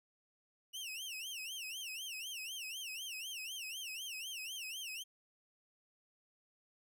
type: tone with vibrato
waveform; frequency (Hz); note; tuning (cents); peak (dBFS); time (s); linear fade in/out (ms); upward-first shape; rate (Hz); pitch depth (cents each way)
sawtooth; 2839; F7; +28; -39; 0.73-5.04; 20; sine; 4; 210
effects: none